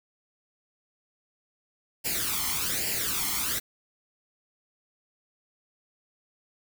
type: noise with flanger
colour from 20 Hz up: white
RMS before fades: -29 dBFS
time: 2.04-3.6 s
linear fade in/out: 20 ms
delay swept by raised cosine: 0.4 to 0.95 ms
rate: 1.2 Hz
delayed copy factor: +0.75
effects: none